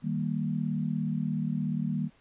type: chord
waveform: sine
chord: Eb major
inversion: none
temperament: equal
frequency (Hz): 155.56 / 196 / 233.1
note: Eb3 / G3 / Bb3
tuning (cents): 0 / 0 / 0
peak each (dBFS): -31 / -32 / -32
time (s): 0.02-2.1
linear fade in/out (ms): 50
effects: pink hiss -63 dBFS RMS until 2.2 s + resampled to 8000 Hz